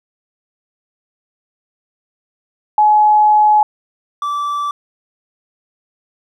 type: tone pair in turn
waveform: sine / triangle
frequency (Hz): 847 / 1162.3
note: G#5 / D6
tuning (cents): +34 / -18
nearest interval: perfect fourth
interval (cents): 548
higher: second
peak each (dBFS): -7 / -15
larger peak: first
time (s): 2.78-3.63 / 4.22-4.71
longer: first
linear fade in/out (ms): 2
effects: none